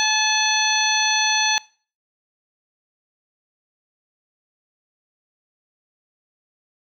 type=harmonic tone; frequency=863 Hz; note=A5; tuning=34 cents flat; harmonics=1 / 2 / 3 / 4 / 5 / 7; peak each=-24 / -24 / -24 / -24 / -24 / -24 dBFS; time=0-1.58 s; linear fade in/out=0 ms; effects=noise-tail reverb RT60 0.4 s tail -22 dB re dry